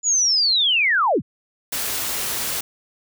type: linear sweep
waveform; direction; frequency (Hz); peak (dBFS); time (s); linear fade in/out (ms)
sine; down; 7000 to 65.41; -15; 0.03-1.22; 50
type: noise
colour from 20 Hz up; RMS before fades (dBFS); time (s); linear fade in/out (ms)
white; -25; 1.72-2.61; 5
effects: none